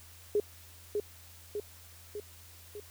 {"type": "tone with echo", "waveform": "sine", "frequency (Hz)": 415.3, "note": "G#4", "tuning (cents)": 0, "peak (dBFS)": -24, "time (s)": [0.35, 0.4], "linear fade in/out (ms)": 2, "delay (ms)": 600, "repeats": 4, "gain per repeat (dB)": -4, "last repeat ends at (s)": 2.8, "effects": ["added 85 Hz sine -55 dBFS peak until 2.9 s", "white hiss -55 dBFS RMS until 2.9 s"]}